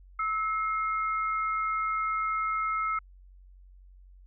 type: tone pair together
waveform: sine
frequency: 1301.6 / 2134 Hz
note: E6 / C7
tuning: -22 / +34 cents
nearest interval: major sixth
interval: 856 cents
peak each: -27 / -35 dBFS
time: 0.19-2.99 s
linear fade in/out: 5 ms
effects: added 46 Hz sine -50 dBFS peak until 4.26 s